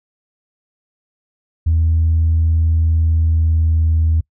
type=tone with pitch glide; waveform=sine; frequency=81.2 to 80.36 Hz; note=E2 to E2; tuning=-26 to -44 cents; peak=-10 dBFS; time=1.66-4.21 s; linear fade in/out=10 ms; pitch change=-18 cents; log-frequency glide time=2.66-4.1 s; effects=noise-tail reverb RT60 0.1 s tail -25 dB re dry + tanh soft clip ceiling -8 dBFS